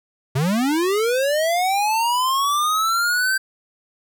square linear sweep, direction up, 123.47 to 1568 Hz, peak -18 dBFS, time 0.35-3.38 s, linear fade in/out 10 ms, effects none

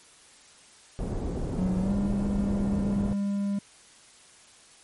pink low-pass noise, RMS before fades -31 dBFS, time 0.99-3.13 s, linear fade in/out 0 ms, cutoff 470 Hz, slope 12 dB/octave
triangle tone with pitch glide, 185 to 200.6 Hz, F#3 to G3, 0 to +40 cents, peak -23 dBFS, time 1.58-3.59 s, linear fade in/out 5 ms, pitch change +140 cents, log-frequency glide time 1.8-1.92 s
effects white hiss -54 dBFS RMS until 4.83 s + MP3 48 kbps

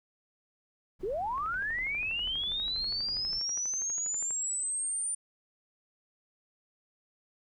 brown noise, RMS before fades -49 dBFS, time 0.99-3.4 s, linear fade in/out 20 ms
sine linear sweep, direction up, 349.2 to 9220 Hz, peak -30 dBFS, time 1.03-5.15 s, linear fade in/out 5 ms
click train, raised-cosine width 0.5 ms, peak -33 dBFS, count 37, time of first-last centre 1.38-4.307 s, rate 12.3 Hz
effects none

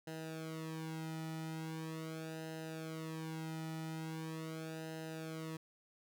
sawtooth tone with flanger, 160 Hz, D#3, 49 cents sharp, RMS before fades -44 dBFS, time 0.07-5.57 s, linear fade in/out 5 ms, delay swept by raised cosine 0.87 to 1.86 ms, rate 0.41 Hz, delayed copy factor -0.85, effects none

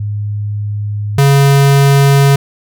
sine / square tone pair in turn, 103.83 / 139.28 Hz, G#2 / C#3, 0 / +9 cents, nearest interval perfect fourth, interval 509 cents, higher second, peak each -15 / -6 dBFS, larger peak second, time 0-1.18 / 1.18-2.36 s, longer neither, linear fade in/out 5 ms, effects none

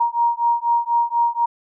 sine beating tone pair, 939 / 943.1 Hz, A#5 / A#5, +12 / +20 cents, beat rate 4.1 Hz, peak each -19 dBFS, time 0-1.46 s, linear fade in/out 10 ms, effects none

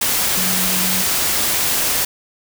sine tone in noise, 185 Hz, F#3, in tune, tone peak -25 dBFS, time 0.37-1.02 s, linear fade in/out 5 ms, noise white, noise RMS -18 dBFS, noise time 0.01-2.05 s, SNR -10 dB, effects none

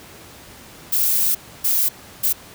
violet noise bursts at uneven times, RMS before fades -18 dBFS, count 3, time 0.92-1.35 / 1.64-1.89 / 2.23-2.33 s, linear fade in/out 10 ms, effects pink hiss -42 dBFS RMS until 2.54 s + high-pass 60 Hz 12 dB/octave

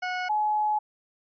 20% pulse / sine tone pair in turn, 731 / 848.1 Hz, F#5 / G#5, -21 / +36 cents, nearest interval minor third, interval 257 cents, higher second, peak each -23 / -22 dBFS, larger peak second, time 0.02-0.29 / 0.29-0.79 s, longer second, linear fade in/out 10 ms, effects resampled to 11025 Hz

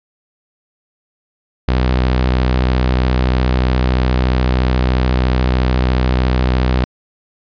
sawtooth tone with vibrato, 63.1 Hz, B1, 38 cents sharp, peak -8 dBFS, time 1.68-6.84 s, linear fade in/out 0 ms, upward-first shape square, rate 14 Hz, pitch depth 27 cents each way, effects resampled to 11025 Hz

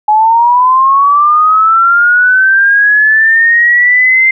sine linear sweep, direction up, 841 to 2093 Hz, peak -4 dBFS, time 0.08-4.31 s, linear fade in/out 5 ms, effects none

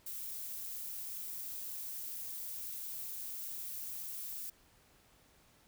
violet noise with amplitude modulation, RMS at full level -41 dBFS, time 0.06-4.5 s, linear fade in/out 5 ms, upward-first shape sine, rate 238 Hz, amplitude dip 40%, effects pink hiss -66 dBFS RMS until 5.67 s

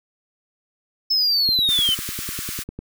triangle linear sweep, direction down, 5274 to 2981 Hz, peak -15 dBFS, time 1.1-1.95 s, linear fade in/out 10 ms
click train, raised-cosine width 3 ms, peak -19 dBFS, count 14, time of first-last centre 1.49-2.79 s, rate 10 Hz
white high-pass noise, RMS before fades -30 dBFS, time 1.68-2.64 s, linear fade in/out 20 ms, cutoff 1100 Hz, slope 96 dB/octave
effects none

